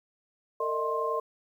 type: tone cluster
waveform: sine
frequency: 455.4 / 608 / 639 / 1056 Hz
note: A#4 / D#5 / D#5 / C6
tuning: -40 / -40 / +46 / +16 cents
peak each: -31 / -34 / -38 / -30 dBFS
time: 0.6-1.2 s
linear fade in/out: 5 ms
effects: 10-bit